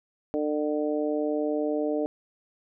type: harmonic tone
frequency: 150 Hz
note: D3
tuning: 37 cents sharp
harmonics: 2 / 3 / 4 / 5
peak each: -28 / -29 / -30 / -39 dBFS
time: 0.34-2.06 s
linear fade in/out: 0 ms
effects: none